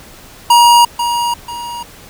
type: tone with echo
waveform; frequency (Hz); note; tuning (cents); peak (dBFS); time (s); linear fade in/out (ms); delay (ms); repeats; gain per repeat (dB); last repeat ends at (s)
square; 950; A#5; +33; -5; 0.5-0.85; 5; 490; 2; -9; 1.83
effects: pink hiss -38 dBFS RMS until 2.09 s